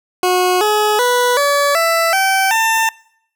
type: tone with pitch steps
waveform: 20% pulse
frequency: 364 / 423 / 491.5 / 571.2 / 663.7 / 771.3 / 896.3 Hz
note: F#4 / G#4 / B4 / D5 / E5 / G5 / A5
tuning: -28 / +32 / -8 / -48 / +12 / -28 / +32 cents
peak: -7 dBFS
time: 0.23-2.89 s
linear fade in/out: 2 ms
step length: 380 ms
effects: noise-tail reverb RT60 0.7 s tail -24 dB re dry

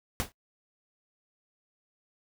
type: noise with exponential decay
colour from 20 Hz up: pink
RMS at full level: -27 dBFS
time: 0.2-0.32 s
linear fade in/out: 0 ms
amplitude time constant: 26 ms
effects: noise-tail reverb RT60 0.1 s tail -23 dB re dry

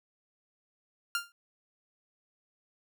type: tone with exponential decay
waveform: sawtooth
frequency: 1396.9 Hz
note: F6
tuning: in tune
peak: -22 dBFS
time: 1.15-1.32 s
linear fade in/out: 1 ms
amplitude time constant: 35 ms
effects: none

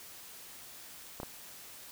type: clicks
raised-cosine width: 1 ms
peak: -25 dBFS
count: 2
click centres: 1.201 / 1.232 s
effects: white hiss -50 dBFS RMS until 1.91 s

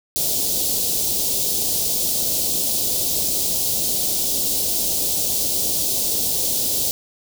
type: band-stop noise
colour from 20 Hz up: white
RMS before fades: -21 dBFS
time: 0.16-6.91 s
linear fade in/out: 0 ms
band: 650 to 3700 Hz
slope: 24 dB/octave
effects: none

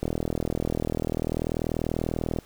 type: click train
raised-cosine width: 2 ms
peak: -13 dBFS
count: 96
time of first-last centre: 0.03-2.387 s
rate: 40.3 Hz
effects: pink hiss -54 dBFS RMS until 2.45 s

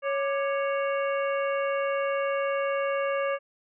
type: harmonic tone with a mistuned harmonic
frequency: 554.4 Hz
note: C#5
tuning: in tune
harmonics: 1 / 2 / 3 / 4 / 5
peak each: -26 / -32 / -36 / -38 / -40 dBFS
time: 0.02-3.39 s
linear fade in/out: 50 ms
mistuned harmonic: 2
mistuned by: +110 cents
effects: none

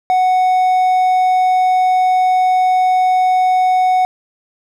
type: tone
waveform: triangle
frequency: 740 Hz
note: F#5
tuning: in tune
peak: -8 dBFS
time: 0.1-4.05 s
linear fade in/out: 0 ms
effects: none

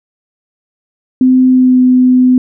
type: tone with pitch glide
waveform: sine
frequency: 256.7 to 253.2 Hz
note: C4 to B3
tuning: -33 to +43 cents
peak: -4 dBFS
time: 1.21-2.38 s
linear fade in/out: 2 ms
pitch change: -24 cents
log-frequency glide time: 1.48-1.8 s
effects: none

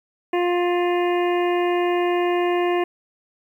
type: harmonic tone with a mistuned harmonic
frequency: 352.7 Hz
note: F4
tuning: 17 cents sharp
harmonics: 1 / 2 / 3 / 5 / 6 / 7 / 8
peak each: -19 / -25 / -29 / -33 / -35 / -36 / -37 dBFS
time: 0.33-2.84 s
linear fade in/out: 5 ms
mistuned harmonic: 6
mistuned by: -31 cents
effects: 9-bit

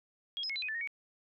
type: tone with pitch steps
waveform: sine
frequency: 3285 / 5110 / 2176 / 4016 / 2504 / 1758 / 1857 / 2248 Hz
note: G#7 / D#8 / C#7 / B7 / D#7 / A6 / A#6 / C#7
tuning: -20 / +45 / -33 / +28 / +10 / -2 / -7 / +24 cents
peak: -34 dBFS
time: 0.37-0.874 s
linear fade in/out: 0 ms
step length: 63 ms
effects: none

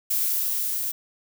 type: noise with level ramp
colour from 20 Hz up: violet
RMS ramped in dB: -23 to -28 dBFS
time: 0.1-0.92 s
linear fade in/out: 10 ms
effects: none

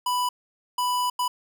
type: tone bursts at uneven times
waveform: square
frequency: 990 Hz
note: B5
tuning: 4 cents sharp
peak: -23 dBFS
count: 3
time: 0.06-0.29 / 0.78-1.1 / 1.19-1.28 s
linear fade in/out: 5 ms
effects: none

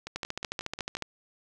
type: two click trains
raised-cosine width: 0.2 ms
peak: -20 / -15 dBFS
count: 6 / 13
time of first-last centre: 0.07-0.969 / 0.16-1.023 s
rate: 5.56 / 13.9 Hz
effects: none

